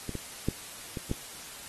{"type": "clicks", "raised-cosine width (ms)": 3, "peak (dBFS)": [-21, -21, -13, -22, -16], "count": 5, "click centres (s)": [0.093, 0.153, 0.486, 0.972, 1.114], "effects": ["white hiss -44 dBFS RMS until 1.68 s", "AAC 32 kbps"]}